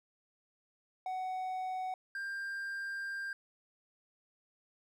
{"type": "tone pair in turn", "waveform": "triangle", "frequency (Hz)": [746, 1591.7], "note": ["F#5", "G6"], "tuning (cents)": [14, 26], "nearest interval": "octave + minor second", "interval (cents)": 1312, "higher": "second", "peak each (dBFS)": [-33, -35], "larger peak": "first", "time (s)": [[1.06, 1.94], [2.15, 3.33]], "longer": "second", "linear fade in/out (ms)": 2, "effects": []}